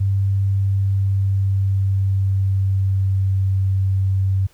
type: tone with pitch glide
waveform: sine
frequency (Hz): 98 to 96.09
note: G2 to G2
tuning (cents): 0 to -34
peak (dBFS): -15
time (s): 0-4.47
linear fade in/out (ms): 10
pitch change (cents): -34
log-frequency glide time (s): 0.58-3.55
effects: pink hiss -55 dBFS RMS until 4.53 s